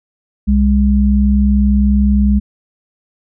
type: tone pair together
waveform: sine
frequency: 64.4 / 204.5 Hz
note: C2 / G#3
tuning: -27 / -26 cents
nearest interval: octave + minor sixth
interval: 2001 cents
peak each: -11 dBFS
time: 0.47-2.4 s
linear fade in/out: 20 ms
effects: none